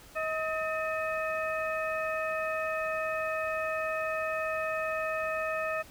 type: harmonic tone with a mistuned harmonic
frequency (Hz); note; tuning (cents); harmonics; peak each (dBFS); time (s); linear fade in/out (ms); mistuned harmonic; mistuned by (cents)
634; D#5; +32; 1 / 2 / 3 / 4; -32 / -35 / -37 / -38; 0.15-5.83; 20; 3; -87
effects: pink hiss -53 dBFS RMS until 5.9 s